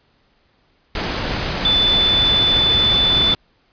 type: tone in noise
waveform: sine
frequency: 3500 Hz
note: A7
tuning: 10 cents flat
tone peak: -13 dBFS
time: 1.65-3.34 s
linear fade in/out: 2 ms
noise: pink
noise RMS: -22 dBFS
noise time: 0.95-3.35 s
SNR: +6 dB
effects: pink hiss -60 dBFS RMS until 3.72 s + resampled to 11025 Hz